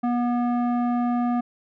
square tone with low-pass filter, 241.9 Hz, B3, 36 cents flat, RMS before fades -23 dBFS, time 0.03-1.41 s, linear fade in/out 10 ms, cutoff 980 Hz, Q 1.6, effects none

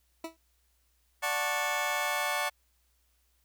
20% pulse tone with exponential decay, 326.5 Hz, E4, 17 cents flat, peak -28 dBFS, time 0.24-0.37 s, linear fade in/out 5 ms, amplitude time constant 27 ms
20% pulse chord, D major seventh, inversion none, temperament just, 587.3 / 734.2 / 881 / 1101.2 Hz, D5 / F#5 / A5 / C#6, 0 / -14 / +2 / -12 cents, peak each -30 dBFS, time 1.22-2.5 s, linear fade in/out 20 ms
effects added 60 Hz sine -70 dBFS peak until 3.44 s + white hiss -73 dBFS RMS until 3.44 s

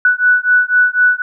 sine beating tone pair, 1480 / 1484 Hz, F#6 / F#6, 0 / +5 cents, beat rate 4 Hz, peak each -12 dBFS, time 0.05-1.22 s, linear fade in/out 2 ms, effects none

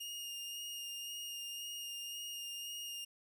sawtooth tone with vibrato, 2836 Hz, F7, 26 cents sharp, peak -39 dBFS, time 0-3.05 s, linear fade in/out 10 ms, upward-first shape sine, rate 1.9 Hz, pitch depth 14 cents each way, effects 12-bit

